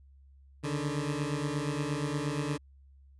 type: beating tone pair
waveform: 20% pulse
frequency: 142.9 / 151.4 Hz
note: D3 / D#3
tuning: -47 / -47 cents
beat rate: 8.5 Hz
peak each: -28 / -29 dBFS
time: 0.63-2.58 s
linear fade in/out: 20 ms
effects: added 68 Hz sine -54 dBFS peak until 3.19 s + resampled to 24000 Hz